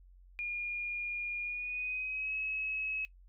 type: tone with pitch glide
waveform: sine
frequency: 2425 to 2569 Hz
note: D#7 to E7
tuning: -45 to -45 cents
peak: -34 dBFS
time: 0.39-3.05 s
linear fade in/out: 0 ms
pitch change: +100 cents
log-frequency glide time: 1.41-2.35 s
effects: noise-tail reverb RT60 0.1 s tail -19 dB re dry + added 45 Hz sine -55 dBFS peak until 3.28 s